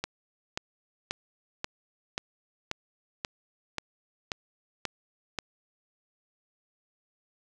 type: click train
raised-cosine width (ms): 0.2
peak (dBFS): -13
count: 11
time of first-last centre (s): 0.04-5.388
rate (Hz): 1.87
effects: none